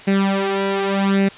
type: tone with flanger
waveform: sawtooth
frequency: 196 Hz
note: G3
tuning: in tune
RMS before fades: -18 dBFS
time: 0.07-1.29 s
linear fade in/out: 10 ms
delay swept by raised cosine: 0.44 to 3.04 ms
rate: 0.86 Hz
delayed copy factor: +0.75
effects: white hiss -39 dBFS RMS until 1.37 s + resampled to 8000 Hz